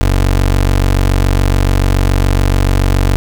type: tone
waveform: 25% pulse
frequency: 47.04 Hz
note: F#1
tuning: 29 cents sharp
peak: -5 dBFS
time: 0.01-3.16 s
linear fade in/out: 0 ms
effects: none